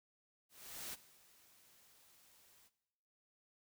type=noise with ADSR envelope; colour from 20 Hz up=white; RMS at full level=-45 dBFS; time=0.49-2.7 s; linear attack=440 ms; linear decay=29 ms; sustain=-22 dB; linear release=38 ms; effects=noise-tail reverb RT60 1.0 s tail -17 dB re dry